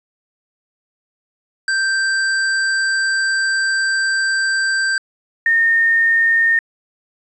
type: tone pair in turn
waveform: square / sine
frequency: 1568 / 1830.1 Hz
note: G6 / A#6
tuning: 0 / -32 cents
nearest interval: minor third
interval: 268 cents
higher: second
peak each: -16 / -11 dBFS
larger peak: second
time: 1.68-4.98 / 5.46-6.59 s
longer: first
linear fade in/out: 2 ms
effects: resampled to 22050 Hz + 8-bit